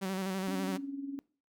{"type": "tone with vibrato", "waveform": "sawtooth", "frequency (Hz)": 190, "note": "F#3", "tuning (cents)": 46, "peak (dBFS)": -29, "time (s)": [0.01, 0.78], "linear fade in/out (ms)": 20, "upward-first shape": "square", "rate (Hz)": 12, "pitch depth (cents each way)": 35}
{"type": "tone with tremolo", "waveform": "sine", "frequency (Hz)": 277.2, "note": "C#4", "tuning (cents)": 0, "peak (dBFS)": -33, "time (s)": [0.48, 1.19], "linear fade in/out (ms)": 0, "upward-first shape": "triangle", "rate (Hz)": 20, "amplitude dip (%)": 70}
{"effects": ["noise-tail reverb RT60 0.4 s tail -22 dB re dry"]}